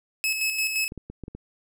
sawtooth tone with tremolo, 2586 Hz, E7, 34 cents flat, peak -19 dBFS, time 0.24-0.88 s, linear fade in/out 0 ms, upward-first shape square, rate 5.8 Hz, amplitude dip 45%
clicks, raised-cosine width 3 ms, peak -24 dBFS, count 6, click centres 0.921 / 0.977 / 1.1 / 1.237 / 1.281 / 1.35 s
effects none

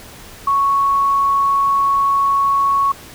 sine tone, 1108.7 Hz, C#6, in tune, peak -12 dBFS, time 0.47-2.92 s, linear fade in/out 5 ms, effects pink hiss -38 dBFS RMS until 3.14 s

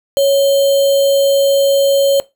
sine tone with sample-and-hold, 554.4 Hz, C#5, in tune, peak -8 dBFS, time 0.17-2.2 s, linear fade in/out 0 ms, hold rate 3675 Hz, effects noise-tail reverb RT60 0.2 s tail -19 dB re dry

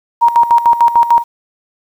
sine tone with tremolo, 940 Hz, A#5, 14 cents sharp, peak -4 dBFS, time 0.21-1.24 s, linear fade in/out 20 ms, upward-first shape square, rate 6.7 Hz, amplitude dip 75%, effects 7-bit

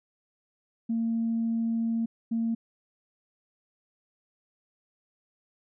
sine tone bursts at uneven times, 228.4 Hz, A#3, 35 cents flat, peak -24 dBFS, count 2, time 0.89-2.06 / 2.31-2.55 s, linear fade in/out 10 ms, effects tanh soft clip ceiling -20 dBFS

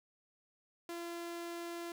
sawtooth tone, 341.6 Hz, F4, 38 cents flat, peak -37 dBFS, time 0.89-1.92 s, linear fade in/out 2 ms, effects none

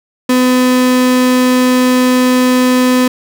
35% pulse tone, 252.7 Hz, B3, 40 cents sharp, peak -6 dBFS, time 0.29-3.08 s, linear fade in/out 5 ms, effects none

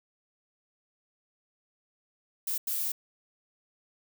violet noise bursts at uneven times, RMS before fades -31 dBFS, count 2, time 2.47-2.58 / 2.67-2.92 s, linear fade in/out 5 ms, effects none

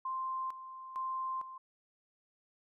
sine tone with tremolo, 1046.5 Hz, C6, in tune, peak -34 dBFS, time 0.05-1.58 s, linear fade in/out 5 ms, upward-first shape square, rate 1.1 Hz, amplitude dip 70%, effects none

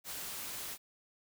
white noise, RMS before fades -42 dBFS, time 0.04-0.78 s, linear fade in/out 50 ms, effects none

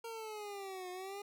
25% pulse linear two-way sweep, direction down then up, 462.8 to 359.7 to 409.9 Hz, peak -39 dBFS, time 0.04-1.22 s, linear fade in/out 5 ms, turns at 0.9 s, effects none

